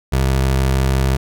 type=tone with vibrato; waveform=25% pulse; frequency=66.2 Hz; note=C2; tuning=21 cents sharp; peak=-10 dBFS; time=0.12-1.17 s; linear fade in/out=10 ms; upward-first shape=square; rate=13 Hz; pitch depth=15 cents each way; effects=none